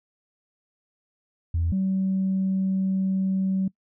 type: tone pair in turn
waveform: sine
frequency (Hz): 83.8 / 190.64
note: E2 / G3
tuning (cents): +29 / -48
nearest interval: octave + major second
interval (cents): 1423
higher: second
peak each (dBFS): -20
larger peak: neither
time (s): 1.54-1.72 / 1.72-3.68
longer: second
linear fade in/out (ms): 5
effects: noise-tail reverb RT60 0.1 s tail -23 dB re dry + tanh soft clip ceiling -17 dBFS